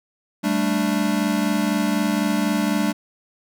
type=chord; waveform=square; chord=G suspended second; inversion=none; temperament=equal; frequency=196 / 220 / 293.7 Hz; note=G3 / A3 / D4; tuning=0 / 0 / 0 cents; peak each=-24 dBFS; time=0.43-2.93 s; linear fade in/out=20 ms; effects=none